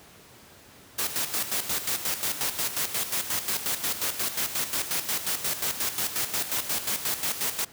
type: noise with tremolo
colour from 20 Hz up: white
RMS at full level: -27 dBFS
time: 0.98-7.65 s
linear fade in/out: 10 ms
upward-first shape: square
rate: 5.6 Hz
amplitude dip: 65%
effects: pink hiss -51 dBFS RMS until 7.72 s + high-pass 80 Hz 12 dB/octave